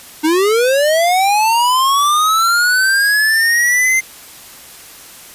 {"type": "linear sweep", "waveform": "square", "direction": "up", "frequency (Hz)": [300, 2093], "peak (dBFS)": -11, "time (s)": [0.23, 4.01], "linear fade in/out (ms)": 20, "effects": ["white hiss -37 dBFS RMS until 5.34 s", "resampled to 32000 Hz"]}